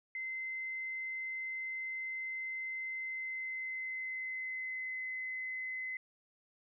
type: tone with pitch glide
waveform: sine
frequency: 2065 to 2040 Hz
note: C7 to C7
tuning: -23 to -44 cents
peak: -37 dBFS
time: 0.15-5.97 s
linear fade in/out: 2 ms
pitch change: -21 cents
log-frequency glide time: 2.95-5.03 s
effects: none